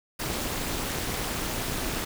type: noise with amplitude modulation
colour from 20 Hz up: pink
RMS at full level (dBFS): -27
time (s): 0.19-2.05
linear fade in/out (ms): 10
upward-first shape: sine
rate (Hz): 282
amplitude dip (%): 85
effects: none